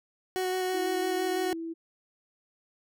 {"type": "tone with vibrato", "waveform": "30% pulse", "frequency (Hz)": 370, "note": "F#4", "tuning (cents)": 0, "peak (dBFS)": -25, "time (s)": [0.36, 1.53], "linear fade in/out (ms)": 0, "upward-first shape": "square", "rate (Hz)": 6, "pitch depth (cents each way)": 9}
{"type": "tone", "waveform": "sine", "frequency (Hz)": 329.6, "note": "E4", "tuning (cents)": 0, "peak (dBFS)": -33, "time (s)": [0.73, 1.74], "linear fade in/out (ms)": 20}
{"effects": []}